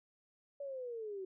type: linear sweep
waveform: sine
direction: down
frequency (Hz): 573 to 370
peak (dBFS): -40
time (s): 0.6-1.25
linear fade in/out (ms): 5
effects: none